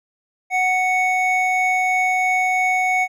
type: tone pair together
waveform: triangle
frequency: 741 / 2220 Hz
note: F#5 / C#7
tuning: +2 / +2 cents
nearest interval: octave + perfect fifth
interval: 1900 cents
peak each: -17 dBFS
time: 0.5-3.08 s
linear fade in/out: 50 ms
effects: none